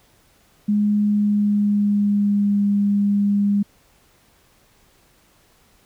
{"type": "tone with pitch glide", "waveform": "sine", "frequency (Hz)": [207.7, 202.6], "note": ["G#3", "G#3"], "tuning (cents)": [0, -43], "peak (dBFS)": -15, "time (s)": [0.68, 3.63], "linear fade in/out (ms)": 10, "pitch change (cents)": -43, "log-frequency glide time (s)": [1.01, 2.65], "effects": ["pink hiss -57 dBFS RMS until 5.85 s"]}